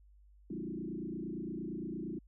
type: tone with frequency modulation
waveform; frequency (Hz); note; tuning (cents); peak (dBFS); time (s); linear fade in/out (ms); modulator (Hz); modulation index
sine; 261.9; C4; +2; -37; 0.5-2.19; 5; 28.7; 3.3
effects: added 50 Hz sine -58 dBFS peak until 2.27 s